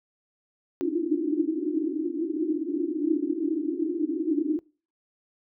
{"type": "band-pass noise", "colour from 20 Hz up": "white", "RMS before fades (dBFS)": -27, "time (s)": [0.81, 4.59], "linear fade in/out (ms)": 0, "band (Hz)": [290, 340], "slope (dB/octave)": 96, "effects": ["noise-tail reverb RT60 0.4 s tail -25 dB re dry"]}